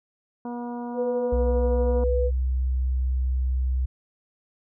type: harmonic tone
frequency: 240.7 Hz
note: B3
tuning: 44 cents flat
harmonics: 1 / 2 / 3 / 4 / 5 / 6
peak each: -31 / -38 / -39 / -39 / -51 / -53 dBFS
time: 0.45-2.04 s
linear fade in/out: 2 ms
type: tone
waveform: sine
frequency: 493.9 Hz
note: B4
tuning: in tune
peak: -23 dBFS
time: 0.94-2.31 s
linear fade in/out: 50 ms
type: tone with pitch glide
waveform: sine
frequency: 62.5 to 63.96 Hz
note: B1 to C2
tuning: +21 to -39 cents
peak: -21 dBFS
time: 1.32-3.86 s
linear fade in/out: 10 ms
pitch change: +40 cents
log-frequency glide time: 1.77-2.45 s
effects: none